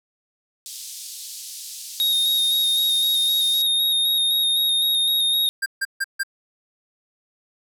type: band-pass noise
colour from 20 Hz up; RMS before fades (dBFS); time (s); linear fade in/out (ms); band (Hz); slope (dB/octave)
pink; -36; 0.66-3.62; 0; 4100 to 13000; 24
type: tone with vibrato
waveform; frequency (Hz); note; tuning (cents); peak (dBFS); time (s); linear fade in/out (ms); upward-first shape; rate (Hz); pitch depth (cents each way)
square; 3729; A#7; 0; -18; 2-5.49; 0; square; 3.9; 20
type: tone bursts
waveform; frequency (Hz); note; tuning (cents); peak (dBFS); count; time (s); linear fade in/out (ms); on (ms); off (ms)
square; 1593; G6; +27; -21; 4; 5.62-6.234; 10; 41; 150
effects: none